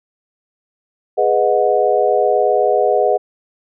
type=chord; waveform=sine; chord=G# minor seventh; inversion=none; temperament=equal with one note detuned; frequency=415.3 / 493.9 / 622.3 / 729.8 Hz; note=G#4 / B4 / D#5 / F#5; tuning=0 / 0 / 0 / -24 cents; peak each=-17 dBFS; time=1.17-3.18 s; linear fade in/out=20 ms; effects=none